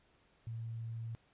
sine tone, 114.2 Hz, A#2, 35 cents flat, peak -39 dBFS, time 0.47-1.15 s, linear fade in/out 0 ms, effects pink hiss -70 dBFS RMS until 1.33 s + resampled to 8000 Hz

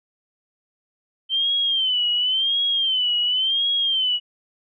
sine tone with vibrato, 3100 Hz, G7, 20 cents flat, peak -18 dBFS, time 1.29-4.2 s, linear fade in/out 50 ms, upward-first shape sine, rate 0.93 Hz, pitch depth 110 cents each way, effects none

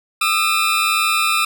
20% pulse tone pair together, 1217.1 / 1318.5 Hz, D#6 / E6, -39 / 0 cents, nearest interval minor second, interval 139 cents, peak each -13 dBFS, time 0.21-1.45 s, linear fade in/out 5 ms, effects none

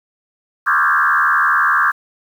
sine tone with frequency modulation, 1381 Hz, F6, 20 cents flat, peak -11 dBFS, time 0.66-1.92 s, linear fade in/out 20 ms, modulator 75.9 Hz, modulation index 4, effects 7-bit

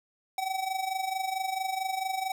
square tone with amplitude modulation, 762 Hz, G5, 49 cents flat, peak -27 dBFS, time 0.38-2.32 s, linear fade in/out 2 ms, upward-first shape sine, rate 24.5 Hz, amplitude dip 70%, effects none

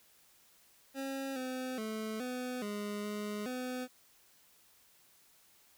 25% pulse tone with pitch steps, 270.5 / 256.8 / 218.1 / 251 / 206.8 / 208.6 / 252.6 Hz, C#4 / C4 / A3 / B3 / G#3 / G#3 / B3, -42 / -32 / -15 / +28 / -7 / +8 / +39 cents, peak -33 dBFS, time 0.94-3.88 s, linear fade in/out 50 ms, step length 420 ms, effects white hiss -65 dBFS RMS until 5.77 s

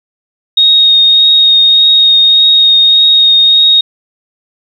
sine tone with vibrato, 3729 Hz, A#7, in tune, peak -3 dBFS, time 0.57-3.81 s, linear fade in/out 5 ms, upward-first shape triangle, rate 1.7 Hz, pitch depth 13 cents each way, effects 7-bit

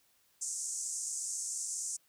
pink band-pass noise, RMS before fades -38 dBFS, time 0.41-1.97 s, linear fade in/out 10 ms, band 6300 to 8800 Hz, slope 48 dB/octave, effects white hiss -70 dBFS RMS until 2.08 s

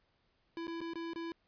square tone with dropouts, 333.4 Hz, E4, 20 cents sharp, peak -39 dBFS, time 0.57-1.32 s, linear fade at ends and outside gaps 1 ms, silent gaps 0.67-0.679 / 0.806-0.814 / 0.935-0.956 / 1.134-1.159 s, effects pink hiss -75 dBFS RMS until 1.47 s + resampled to 11025 Hz

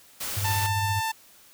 white noise, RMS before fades -32 dBFS, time 0.2-0.67 s, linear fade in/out 10 ms
sine tone with tremolo, 100.7 Hz, G2, 47 cents sharp, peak -24 dBFS, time 0.36-1.01 s, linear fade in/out 20 ms, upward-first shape sine, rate 15 Hz, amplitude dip 50%
sawtooth tone, 890 Hz, A5, 20 cents sharp, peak -22 dBFS, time 0.44-1.12 s, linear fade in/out 10 ms
effects white hiss -54 dBFS RMS until 1.53 s

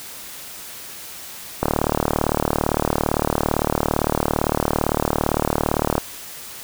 click train, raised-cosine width 1 ms, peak -3 dBFS, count 165, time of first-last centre 1.63-5.98 s, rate 37.7 Hz, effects white hiss -36 dBFS RMS until 6.63 s

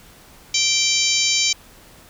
harmonic tone, 780 Hz, G5, 9 cents flat, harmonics 3 / 4 / 5 / 6 / 7 / 8 / 9, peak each -24 / -24 / -24 / -24 / -24 / -24 / -24 dBFS, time 0.54-1.53 s, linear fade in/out 5 ms, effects pink hiss -47 dBFS RMS until 2.09 s

